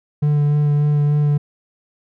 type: tone with vibrato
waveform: triangle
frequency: 147.1 Hz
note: D3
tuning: 3 cents sharp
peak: -11 dBFS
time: 0.22-1.38 s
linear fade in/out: 10 ms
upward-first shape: sine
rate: 3.4 Hz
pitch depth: 14 cents each way
effects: none